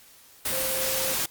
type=tone in noise; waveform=sine; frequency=526 Hz; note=C5; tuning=9 cents sharp; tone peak=-32 dBFS; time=0.52-1.14 s; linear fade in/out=5 ms; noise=white; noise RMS=-27 dBFS; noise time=0.45-1.26 s; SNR=-8 dB; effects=white hiss -53 dBFS RMS until 1.3 s + Opus 48 kbps